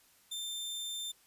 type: tone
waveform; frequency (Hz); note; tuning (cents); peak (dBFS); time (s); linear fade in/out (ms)
sawtooth; 3579; A7; +29; -34; 0.31-1.12; 10
effects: white hiss -65 dBFS RMS until 1.26 s + resampled to 32000 Hz